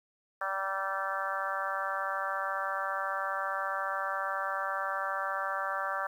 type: harmonic tone with a mistuned harmonic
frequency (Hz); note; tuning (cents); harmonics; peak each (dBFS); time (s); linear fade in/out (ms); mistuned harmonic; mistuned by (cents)
193.9; G3; -19; 3 / 4 / 5 / 6 / 7 / 8 / 9; -39 / -39 / -41 / -36 / -37 / -38 / -41; 0.41-6.07; 5; 5; -16
effects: 10-bit